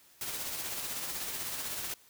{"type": "noise with tremolo", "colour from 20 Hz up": "white", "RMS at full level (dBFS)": -36, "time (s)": [0.21, 1.94], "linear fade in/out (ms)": 2, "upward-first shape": "sine", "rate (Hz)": 16, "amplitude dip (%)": 35, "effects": ["white hiss -61 dBFS RMS until 2.09 s"]}